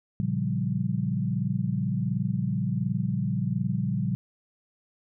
sine chord, G half-diminished seventh, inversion first, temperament equal with one note detuned, 115.74 / 138.59 / 174.61 / 196 Hz, Bb2 / Db3 / F3 / G3, -12 / 0 / 0 / 0 cents, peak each -30 dBFS, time 0.2-4.15 s, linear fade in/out 0 ms, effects none

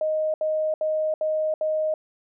sine tone bursts, 622.3 Hz, D#5, in tune, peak -21 dBFS, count 5, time 0.01-1.94 s, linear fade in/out 2 ms, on 330 ms, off 70 ms, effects none

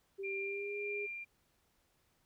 sine tone with pitch glide, 391.8 to 410.3 Hz, G4 to G#4, -1 to -21 cents, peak -39 dBFS, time 0.18-1.07 s, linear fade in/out 20 ms, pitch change +80 cents, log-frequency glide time 0.38-0.76 s
sine tone with tremolo, 2385 Hz, D7, 26 cents sharp, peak -38 dBFS, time 0.23-1.25 s, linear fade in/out 20 ms, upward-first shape sine, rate 1.7 Hz, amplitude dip 40%
effects pink hiss -75 dBFS RMS until 2.25 s

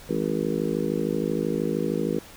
harmonic tone with a mistuned harmonic, 53 Hz, G#1, 36 cents sharp, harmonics 3 / 4 / 5 / 6 / 7 / 8 / 9, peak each -31 / -31 / -31 / -31 / -31 / -31 / -31 dBFS, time 0.09-2.19 s, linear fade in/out 5 ms, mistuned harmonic 3, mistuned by +63 cents, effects pink hiss -46 dBFS RMS until 2.36 s

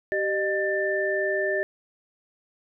sine tone cluster, 388.3 / 611 / 1778 Hz, G4 / D#5 / A6, -16 / -32 / +18 cents, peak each -27 dBFS, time 0.12-1.63 s, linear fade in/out 0 ms, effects none

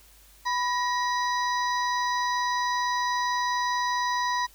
harmonic tone with a mistuned harmonic, 987.8 Hz, B5, in tune, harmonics 1 / 2 / 4 / 5 / 6, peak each -25 / -31 / -37 / -39 / -41 dBFS, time 0.45-4.47 s, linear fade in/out 20 ms, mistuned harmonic 2, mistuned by -74 cents, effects added 50 Hz sine -56 dBFS peak until 4.54 s + white hiss -56 dBFS RMS until 4.54 s

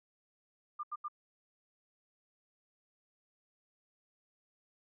sine tone bursts, 1200 Hz, D6, 37 cents sharp, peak -36 dBFS, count 3, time 0.79-1.084 s, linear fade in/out 10 ms, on 44 ms, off 81 ms, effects none

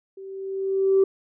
sine tone with level ramp, 386.6 Hz, G4, 24 cents flat, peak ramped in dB -37 to -12 dBFS, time 0.17-1.04 s, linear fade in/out 5 ms, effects tanh soft clip ceiling -10 dBFS

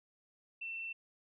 sine tone, 2688 Hz, E7, 33 cents sharp, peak -39 dBFS, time 0.61-0.93 s, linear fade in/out 10 ms, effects none

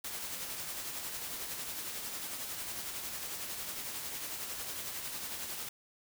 white noise with tremolo, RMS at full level -39 dBFS, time 0.04-5.69 s, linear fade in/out 5 ms, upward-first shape sine, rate 11 Hz, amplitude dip 35%, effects none

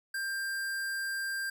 square tone, 1588 Hz, G6, 22 cents sharp, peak -33 dBFS, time 0.14-1.5 s, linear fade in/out 5 ms, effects none

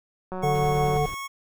click train, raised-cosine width 1 ms, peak -20 dBFS, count 121, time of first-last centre 0.32-0.969 s, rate 185 Hz
25% pulse tone, 1100 Hz, C#6, 14 cents flat, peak -28 dBFS, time 0.42-1.28 s, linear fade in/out 20 ms
harmonic tone, 146.83 Hz, D3, in tune, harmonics 1 / 3 / 5, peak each -25 / -25 / -25 dBFS, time 0.43-1.06 s, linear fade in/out 5 ms
brown noise with tremolo, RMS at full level -33 dBFS, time 0.54-1.15 s, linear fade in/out 10 ms, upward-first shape triangle, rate 10 Hz, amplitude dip 40%
effects none

